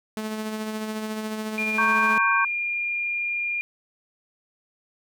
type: tone with tremolo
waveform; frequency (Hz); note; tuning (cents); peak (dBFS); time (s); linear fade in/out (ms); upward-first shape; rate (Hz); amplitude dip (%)
sawtooth; 216.6; A3; -27; -23; 0.17-2.18; 0; sine; 14; 35
type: tone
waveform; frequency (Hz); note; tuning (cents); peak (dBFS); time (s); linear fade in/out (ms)
sine; 2409; D7; +43; -24; 1.58-3.61; 0
type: chord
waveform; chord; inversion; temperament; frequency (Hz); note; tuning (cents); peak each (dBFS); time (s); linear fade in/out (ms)
sine; G diminished; first; equal; 932.3 / 1108.7 / 1568; Bb5 / Db6 / G6; 0 / 0 / 0; -28 / -22 / -22; 1.78-2.45; 5
effects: none